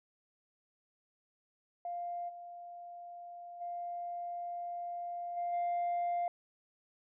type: tone with level steps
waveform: sine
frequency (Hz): 698.5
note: F5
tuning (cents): 0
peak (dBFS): -36 / -45 / -37 / -32 / -29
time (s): 1.85-6.28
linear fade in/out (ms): 2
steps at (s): 2.28 / 3.6 / 5.36 / 5.52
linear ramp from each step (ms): 20
effects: tanh soft clip ceiling -29 dBFS